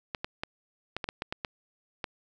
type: clicks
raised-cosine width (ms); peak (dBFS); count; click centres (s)
0.3; -16; 10; 0.148 / 0.245 / 0.435 / 0.966 / 1.042 / 1.089 / 1.221 / 1.325 / 1.448 / 2.042
effects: none